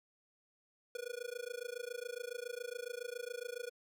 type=tone with amplitude modulation; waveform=square; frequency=485.2 Hz; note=B4; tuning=31 cents flat; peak=-38 dBFS; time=0.95-3.7 s; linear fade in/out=2 ms; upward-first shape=sine; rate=27.2 Hz; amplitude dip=100%; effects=none